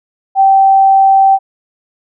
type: tone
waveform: sine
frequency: 777 Hz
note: G5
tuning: 16 cents flat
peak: -4 dBFS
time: 0.35-1.39 s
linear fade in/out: 50 ms
effects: none